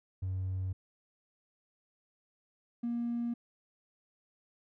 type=tone pair in turn; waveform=triangle; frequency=93.9 / 236.6 Hz; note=F#2 / A#3; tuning=+26 / +26 cents; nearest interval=octave + major third; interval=1600 cents; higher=second; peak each=-29 / -28 dBFS; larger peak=second; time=0.22-0.73 / 2.83-3.34 s; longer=neither; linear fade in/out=10 ms; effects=tanh soft clip ceiling -28 dBFS